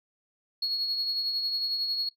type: tone with tremolo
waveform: sine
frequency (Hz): 4329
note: C#8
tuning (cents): -42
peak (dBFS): -23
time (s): 0.62-2.09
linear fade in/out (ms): 5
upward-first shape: triangle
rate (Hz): 11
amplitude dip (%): 50
effects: noise-tail reverb RT60 0.1 s tail -18 dB re dry + tanh soft clip ceiling -23 dBFS